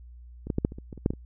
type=clicks; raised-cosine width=3 ms; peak=-24 / -14 / -12 / -9 / -27 / -27 / -25 / -29 / -9 / -15 / -27 dBFS; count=11; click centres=0.47 / 0.502 / 0.584 / 0.649 / 0.721 / 0.785 / 0.928 / 0.977 / 1.061 / 1.105 / 1.136 s; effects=added 60 Hz sine -44 dBFS peak until 1.25 s